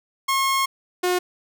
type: tone pair in turn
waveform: sawtooth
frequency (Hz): 1080 / 360.4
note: C#6 / F#4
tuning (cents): -45 / -45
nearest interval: octave + perfect fifth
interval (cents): 1900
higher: first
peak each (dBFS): -15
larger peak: neither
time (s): 0.28-0.66 / 1.03-1.19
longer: first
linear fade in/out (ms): 10
effects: none